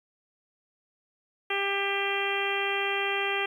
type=harmonic tone with a mistuned harmonic; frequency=397.2 Hz; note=G4; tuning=23 cents sharp; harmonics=1 / 2 / 3 / 4 / 5 / 6 / 7 / 8; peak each=-32 / -34 / -36 / -36 / -33 / -34 / -34 / -36 dBFS; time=1.5-3.46 s; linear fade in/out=5 ms; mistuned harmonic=7; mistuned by=-30 cents; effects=10-bit